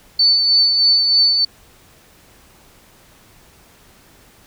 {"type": "tone with tremolo", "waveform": "sine", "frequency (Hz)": 4505, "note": "C#8", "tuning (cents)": 27, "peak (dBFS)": -9, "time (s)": [0.19, 1.45], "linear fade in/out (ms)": 5, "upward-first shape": "sine", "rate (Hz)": 3.2, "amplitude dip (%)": 40, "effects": ["pink hiss -49 dBFS RMS until 4.46 s"]}